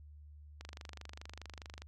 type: click train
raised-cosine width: 0.2 ms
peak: -29 dBFS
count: 31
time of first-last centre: 0.61-1.82 s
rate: 24.8 Hz
effects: added 74 Hz sine -51 dBFS peak until 1.87 s + MP3 96 kbps